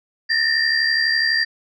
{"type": "tone cluster", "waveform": "sine", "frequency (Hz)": [1785, 1857, 4725], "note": ["A6", "A#6", "D8"], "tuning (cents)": [24, -7, 10], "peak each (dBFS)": -20, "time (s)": [0.29, 1.45], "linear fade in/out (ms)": 20, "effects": ["tanh soft clip ceiling -6 dBFS"]}